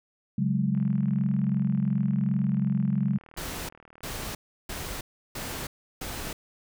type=chord; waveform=sine; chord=C# suspended fourth; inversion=none; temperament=equal; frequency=138.59 / 185 / 207.7 Hz; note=C#3 / F#3 / G#3; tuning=0 / 0 / 0 cents; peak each=-27 dBFS; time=0.38-3.18 s; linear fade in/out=5 ms
type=click train; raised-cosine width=0.5 ms; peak=-35 dBFS; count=137; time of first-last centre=0.75-4.237 s; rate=39 Hz
type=noise bursts; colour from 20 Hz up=pink; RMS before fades=-35 dBFS; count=5; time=3.37-6.33 s; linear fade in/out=5 ms; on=320 ms; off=340 ms
effects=none